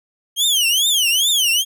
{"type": "tone with vibrato", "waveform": "sawtooth", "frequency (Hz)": 3136, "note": "G7", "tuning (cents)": 0, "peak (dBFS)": -11, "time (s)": [0.36, 1.65], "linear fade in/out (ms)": 50, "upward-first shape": "triangle", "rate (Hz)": 2.4, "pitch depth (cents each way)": 280, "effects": []}